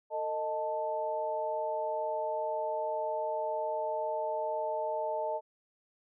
sine tone cluster, 449.4 / 622 / 880 Hz, A4 / D#5 / A5, +37 / -1 / 0 cents, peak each -39 / -33 / -35 dBFS, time 0.1-5.41 s, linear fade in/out 50 ms, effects none

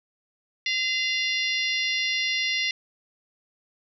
harmonic tone with a mistuned harmonic, 698.5 Hz, F5, in tune, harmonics 3 / 4 / 5 / 6 / 7 / 8, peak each -27 / -29 / -31 / -33 / -34 / -35 dBFS, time 0.66-2.71 s, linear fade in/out 2 ms, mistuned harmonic 3, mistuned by -34 cents, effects none

